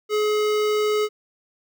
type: tone with notch filter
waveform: square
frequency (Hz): 423.5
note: G#4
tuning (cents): +34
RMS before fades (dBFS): -21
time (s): 0.09-1.09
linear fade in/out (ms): 50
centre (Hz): 11000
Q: 0.78
effects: none